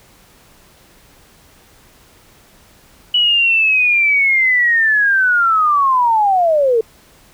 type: linear sweep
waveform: sine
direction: down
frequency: 2958 to 435.2 Hz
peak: -10 dBFS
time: 3.14-6.81 s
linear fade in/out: 5 ms
effects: pink hiss -48 dBFS RMS until 7.33 s